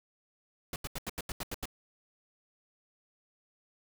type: noise bursts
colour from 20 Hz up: pink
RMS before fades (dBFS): -37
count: 9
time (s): 0.73-1.656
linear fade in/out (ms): 2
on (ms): 30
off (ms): 82
effects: none